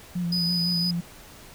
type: tone with vibrato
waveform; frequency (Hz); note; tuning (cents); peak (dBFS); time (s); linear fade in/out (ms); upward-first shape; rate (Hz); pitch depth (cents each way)
sine; 174.61; F3; 0; -24; 0.15-1.01; 10; sine; 5.9; 39
type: tone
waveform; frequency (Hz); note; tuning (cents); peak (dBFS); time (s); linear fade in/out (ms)
triangle; 4978; D#8; 0; -22; 0.32-0.91; 5
effects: tanh soft clip ceiling -16 dBFS + pink hiss -47 dBFS RMS until 1.54 s